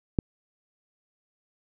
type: click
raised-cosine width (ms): 3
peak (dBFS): -9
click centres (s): 0.188
effects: none